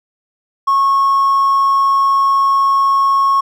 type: tone with hard clipping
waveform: triangle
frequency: 1096 Hz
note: C#6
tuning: 20 cents flat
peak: -10 dBFS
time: 0.67-3.41 s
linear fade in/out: 10 ms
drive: 4 dB
effects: none